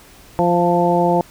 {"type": "harmonic tone with a mistuned harmonic", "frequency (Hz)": 173.7, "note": "F3", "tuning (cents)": -9, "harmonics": [1, 2, 3, 4, 5], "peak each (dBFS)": [-19, -19, -19, -19, -19], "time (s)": [0.39, 1.21], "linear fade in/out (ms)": 0, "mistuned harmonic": 5, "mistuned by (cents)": 24, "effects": ["pink hiss -45 dBFS RMS until 1.3 s"]}